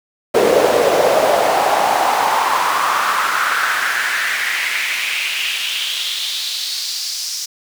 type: noise with high-pass filter sweep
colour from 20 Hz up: brown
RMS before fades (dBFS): -17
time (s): 0.34-7.46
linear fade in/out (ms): 10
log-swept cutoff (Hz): 450 to 5500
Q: 3.6
effects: none